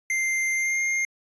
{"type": "tone with pitch glide", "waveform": "square", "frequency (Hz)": [2093, 2119], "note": ["C7", "C7"], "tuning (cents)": [0, 21], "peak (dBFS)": -23, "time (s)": [0.1, 1.05], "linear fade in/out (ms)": 2, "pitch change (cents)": 21, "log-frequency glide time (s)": [0.53, 0.79], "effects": ["resampled to 22050 Hz"]}